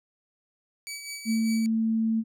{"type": "tone with tremolo", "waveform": "15% pulse", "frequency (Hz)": 2284, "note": "D7", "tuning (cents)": -49, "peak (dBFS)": -27, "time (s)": [0.87, 1.66], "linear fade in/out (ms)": 0, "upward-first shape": "sine", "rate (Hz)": 5, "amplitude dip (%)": 50}
{"type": "tone", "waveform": "sine", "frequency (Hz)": 223.5, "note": "A3", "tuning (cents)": 27, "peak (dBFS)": -22, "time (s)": [1.25, 2.24], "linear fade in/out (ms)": 50}
{"effects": []}